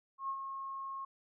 sine tone with ADSR envelope, 1083 Hz, C#6, 41 cents flat, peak -33 dBFS, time 0.18-1.05 s, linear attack 110 ms, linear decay 68 ms, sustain -6 dB, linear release 6 ms, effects none

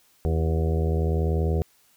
harmonic tone with a mistuned harmonic, 80.5 Hz, E2, 41 cents flat, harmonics 1 / 2 / 3 / 4 / 5 / 6 / 7 / 8 / 9, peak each -22 / -28 / -38 / -36 / -31 / -33 / -39 / -46 / -39 dBFS, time 0.25-1.62 s, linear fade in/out 0 ms, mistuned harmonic 4, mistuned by +54 cents, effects white hiss -61 dBFS RMS until 1.96 s

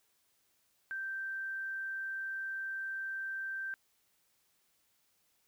sine tone, 1565 Hz, G6, 3 cents flat, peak -36 dBFS, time 0.91-3.74 s, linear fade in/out 0 ms, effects white hiss -74 dBFS RMS until 5.47 s

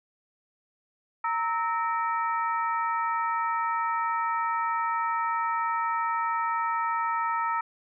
harmonic tone with a mistuned harmonic, 462.2 Hz, A#4, 15 cents flat, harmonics 2 / 3 / 4 / 5, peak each -28 / -28 / -36 / -41 dBFS, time 1.24-7.61 s, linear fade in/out 5 ms, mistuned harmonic 3, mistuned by -110 cents, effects none

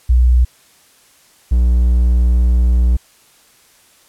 sine / triangle tone pair in turn, 61.3 / 60.35 Hz, B1 / B1, -12 / -39 cents, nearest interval unison, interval 27 cents, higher first, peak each -7 dBFS, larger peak neither, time 0.09-0.45 / 1.51-2.97 s, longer second, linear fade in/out 10 ms, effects white hiss -50 dBFS RMS until 4.08 s + low-pass 12000 Hz 12 dB/octave

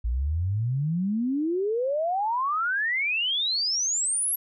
sine exponential sweep, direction up, 55 to 11680 Hz, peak -23 dBFS, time 0.04-4.36 s, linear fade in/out 10 ms, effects none

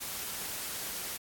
white noise, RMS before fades -38 dBFS, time 0-1.18 s, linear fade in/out 20 ms, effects AAC 64 kbps

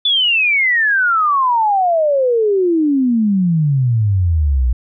sine exponential sweep, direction down, 3503 to 58.27 Hz, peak -11 dBFS, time 0.05-4.73 s, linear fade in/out 5 ms, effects none

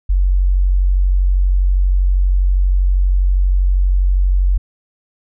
sine tone, 46.25 Hz, F#1, in tune, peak -10 dBFS, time 0.09-4.58 s, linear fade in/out 10 ms, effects none

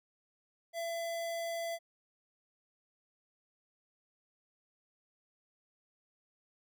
square tone, 672 Hz, E5, 33 cents sharp, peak -36 dBFS, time 0.73-1.79 s, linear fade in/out 50 ms, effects none

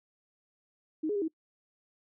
sine tone with pitch steps, 312.4 / 416.5 / 401.9 / 320.6 Hz, D#4 / G#4 / G4 / E4, +7 / +5 / +43 / -48 cents, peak -28 dBFS, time 1.03-1.282 s, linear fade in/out 10 ms, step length 63 ms, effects noise-tail reverb RT60 0.1 s tail -23 dB re dry

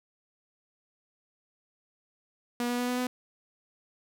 sawtooth tone with pitch steps, 241.3 / 243.5 / 245.8 / 248.1 / 250.4 Hz, B3 / B3 / B3 / B3 / B3, -40 / -24 / -8 / +8 / +24 cents, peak -24 dBFS, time 2.6-3.07 s, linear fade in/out 2 ms, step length 94 ms, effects none

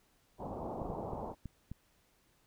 white low-pass noise, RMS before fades -41 dBFS, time 0.38-1.35 s, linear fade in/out 50 ms, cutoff 950 Hz, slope 48 dB/octave
clicks, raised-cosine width 5 ms, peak -30 dBFS, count 5, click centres 0.818 / 0.902 / 1.135 / 1.457 / 1.716 s
effects pink hiss -71 dBFS RMS until 2.46 s

